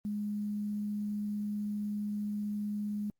sine tone with quantisation, 207.7 Hz, G#3, in tune, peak -32 dBFS, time 0.05-3.1 s, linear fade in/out 0 ms, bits 10, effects Opus 24 kbps

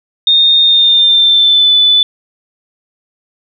sine tone with pitch glide, 3669 to 3493 Hz, A#7 to A7, -28 to -13 cents, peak -5 dBFS, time 0.27-2.03 s, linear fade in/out 2 ms, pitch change -85 cents, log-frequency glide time 0.62-1.74 s, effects none

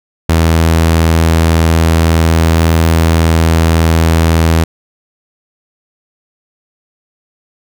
sawtooth tone, 81.8 Hz, E2, 13 cents flat, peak -3 dBFS, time 0.29-4.64 s, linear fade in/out 5 ms, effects none

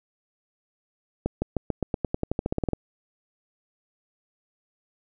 accelerating click train, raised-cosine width 2 ms, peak -11 dBFS, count 17, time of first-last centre 1.26-2.733 s, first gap 160 ms, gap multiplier 0.92, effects none

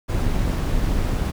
brown noise with amplitude modulation, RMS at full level -19 dBFS, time 0.08-1.32 s, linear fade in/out 20 ms, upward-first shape sine, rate 216 Hz, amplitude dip 45%, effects none

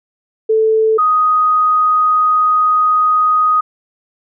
sine tone pair in turn, 440 / 1248.1 Hz, A4 / D#6, 0 / +5 cents, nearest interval octave + tritone, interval 1805 cents, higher second, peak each -9 dBFS, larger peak neither, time 0.49-0.98 / 0.98-3.61 s, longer second, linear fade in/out 10 ms, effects none

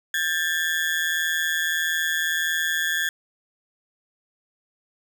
35% pulse ring-modulated tone, 1682 Hz, G#6, 22 cents sharp, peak -17 dBFS, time 0.14-3.09 s, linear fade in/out 2 ms, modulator 80.8 Hz, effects none

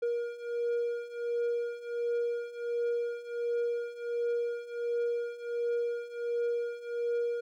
triangle beating tone pair, 473.2 / 474.6 Hz, A#4 / A#4, +26 / +31 cents, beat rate 1.4 Hz, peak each -33 / -30 dBFS, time 0.02-7.41 s, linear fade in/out 10 ms, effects none

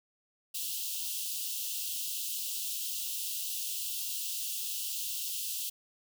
white high-pass noise, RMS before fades -36 dBFS, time 0.54-5.7 s, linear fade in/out 10 ms, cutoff 2700 Hz, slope 96 dB/octave, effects none

